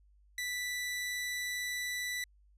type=tone; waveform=sawtooth; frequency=1975.5 Hz; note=B6; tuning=in tune; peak=-31 dBFS; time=0.38-2.24 s; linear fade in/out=2 ms; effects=added 50 Hz sine -61 dBFS peak until 2.57 s + resampled to 32000 Hz